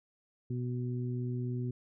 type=harmonic tone; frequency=123.47 Hz; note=B2; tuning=in tune; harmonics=1 / 2 / 3; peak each=-33 / -39 / -43 dBFS; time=0.5-1.71 s; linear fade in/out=5 ms; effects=none